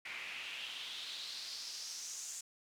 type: noise with band-pass filter sweep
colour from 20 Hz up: pink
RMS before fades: -45 dBFS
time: 0.05-2.41 s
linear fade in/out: 5 ms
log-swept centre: 2200 to 7200 Hz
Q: 3.9
effects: none